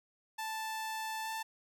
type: tone with pitch glide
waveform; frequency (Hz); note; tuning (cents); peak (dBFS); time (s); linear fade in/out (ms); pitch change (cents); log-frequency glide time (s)
sawtooth; 880 to 886.6; A5 to A5; 0 to +13; -33; 0.38-1.43; 10; +13; 1.23-1.29
effects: none